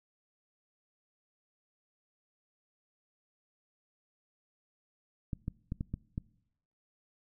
clicks, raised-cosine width 5 ms, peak -22 dBFS, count 6, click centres 5.332 / 5.481 / 5.721 / 5.809 / 5.94 / 6.179 s, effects noise-tail reverb RT60 0.8 s tail -23 dB re dry

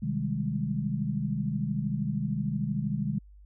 sine chord, Ab major seventh, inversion first, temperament just, 129.78 / 155.74 / 194.67 / 207.7 Hz, C3 / Eb3 / G3 / Ab3, -14 / +2 / -12 / 0 cents, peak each -33 / -32 / -34 / -32 dBFS, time 0.02-3.19 s, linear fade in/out 10 ms, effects added 50 Hz sine -49 dBFS peak until 3.45 s

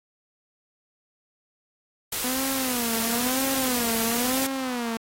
white noise, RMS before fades -28 dBFS, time 2.12-4.47 s, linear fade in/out 5 ms
sawtooth tone with vibrato, 246.9 Hz, B3, in tune, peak -23 dBFS, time 2.24-4.97 s, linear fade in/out 2 ms, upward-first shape sine, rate 1 Hz, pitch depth 150 cents each way
effects AAC 48 kbps

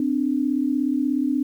sine tone pair together, 258.5 / 295.2 Hz, C4 / D4, -21 / +9 cents, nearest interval major second, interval 230 cents, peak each -22 dBFS, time 0-1.43 s, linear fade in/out 2 ms, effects 9-bit

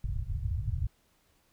white low-pass noise, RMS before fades -32 dBFS, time 0.04-0.87 s, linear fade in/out 5 ms, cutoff 120 Hz, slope 48 dB/octave, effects pink hiss -69 dBFS RMS until 1.52 s

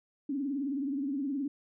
sine tone with vibrato, 277.2 Hz, C#4, in tune, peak -30 dBFS, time 0.29-1.48 s, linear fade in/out 5 ms, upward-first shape triangle, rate 19 Hz, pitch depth 140 cents each way, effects none

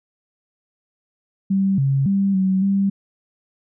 sine tone with pitch steps, 194.2 / 136.6 / 196.7 / 189.3 / 196.8 Hz, G3 / C#3 / G3 / F#3 / G3, -16 / -25 / +6 / +40 / +7 cents, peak -15 dBFS, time 1.5-2.9 s, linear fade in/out 10 ms, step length 280 ms, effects none

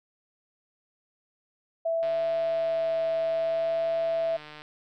sine tone with vibrato, 659.3 Hz, E5, in tune, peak -24 dBFS, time 1.85-4.37 s, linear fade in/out 10 ms, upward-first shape sine, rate 0.6 Hz, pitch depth 8 cents each way
click train, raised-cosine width 0.3 ms, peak -28 dBFS, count 392, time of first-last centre 2.03-4.619 s, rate 151 Hz
effects none

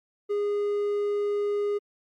triangle tone with hard clipping, 410.7 Hz, G#4, 19 cents flat, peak -25 dBFS, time 0.29-1.79 s, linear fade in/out 20 ms, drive 6 dB, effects Opus 48 kbps

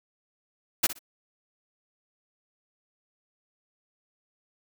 white noise with echo, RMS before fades -21 dBFS, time 0.83-0.87 s, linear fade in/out 10 ms, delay 61 ms, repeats 2, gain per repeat -14 dB, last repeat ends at 0.992 s, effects none

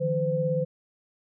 sine tone cluster, 152.7 / 170 / 511 Hz, D#3 / F3 / C5, -32 / -46 / -41 cents, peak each -28 / -32 / -25 dBFS, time 0-0.65 s, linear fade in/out 20 ms, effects none

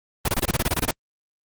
pink noise bursts, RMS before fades -21 dBFS, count 12, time 0.25-0.911 s, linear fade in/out 5 ms, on 34 ms, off 23 ms, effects Opus 32 kbps

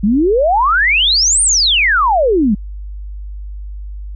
sine exponential two-way sweep, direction up then down, 190 to 9280 to 190 Hz, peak -9 dBFS, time 0.03-2.55 s, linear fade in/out 10 ms, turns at 1.42 s, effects added 50 Hz sine -24 dBFS peak until 4.15 s

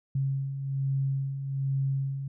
sine beating tone pair, 135.2 / 136.4 Hz, C#3 / C#3, -43 / -28 cents, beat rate 1.2 Hz, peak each -35 / -27 dBFS, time 0.15-2.28 s, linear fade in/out 5 ms, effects none

